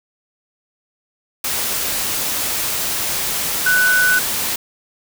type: tone in noise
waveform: sine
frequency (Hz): 1491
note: F#6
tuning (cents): +13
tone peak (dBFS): -12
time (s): 3.66-4.19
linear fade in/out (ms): 5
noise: white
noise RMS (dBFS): -21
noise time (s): 1.44-4.56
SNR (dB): +6
effects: none